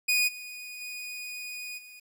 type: tone with level steps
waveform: sawtooth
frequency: 2473 Hz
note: D#7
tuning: 11 cents flat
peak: -19 / -36 / -33 / -43 dBFS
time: 0.08-2 s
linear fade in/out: 10 ms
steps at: 0.27 / 0.8 / 1.77 s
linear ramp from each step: 20 ms
effects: 10-bit